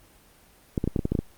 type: clicks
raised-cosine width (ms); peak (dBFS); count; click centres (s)
3; -11; 9; 0.778 / 0.841 / 0.876 / 0.962 / 0.992 / 1.054 / 1.12 / 1.152 / 1.19
effects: pink hiss -56 dBFS RMS until 1.37 s + Opus 24 kbps